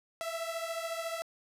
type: beating tone pair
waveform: sawtooth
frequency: 657 / 671 Hz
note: E5 / E5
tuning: -6 / +31 cents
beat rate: 14 Hz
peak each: -33 / -35 dBFS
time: 0.21-1.22 s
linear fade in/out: 0 ms
effects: resampled to 32000 Hz + 11-bit